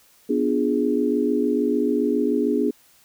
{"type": "chord", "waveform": "sine", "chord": "B diminished seventh", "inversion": "none", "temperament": "equal", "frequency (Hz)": [246.9, 293.7, 349.2, 415.3], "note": ["B3", "D4", "F4", "Ab4"], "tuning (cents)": [0, 0, 0, 0], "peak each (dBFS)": [-23, -23, -28, -23], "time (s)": [0.29, 2.71], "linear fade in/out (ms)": 10, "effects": ["white hiss -56 dBFS RMS until 3.04 s"]}